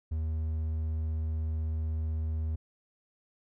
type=tone; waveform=triangle; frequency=79 Hz; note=D#2; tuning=27 cents sharp; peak=-27 dBFS; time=0.11-2.56 s; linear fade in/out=10 ms; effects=none